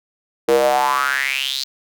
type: tone with high-pass filter sweep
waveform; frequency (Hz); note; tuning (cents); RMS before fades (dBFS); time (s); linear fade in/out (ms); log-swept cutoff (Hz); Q
square; 67.2; C2; +47; -18; 0.48-1.64; 5; 420 to 4500; 6.6
effects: none